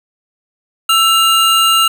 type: tone pair together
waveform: square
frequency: 1328 / 2814 Hz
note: E6 / F7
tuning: +12 / +12 cents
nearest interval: octave + minor second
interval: 1300 cents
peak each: -12 dBFS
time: 0.89-1.88 s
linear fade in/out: 5 ms
effects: none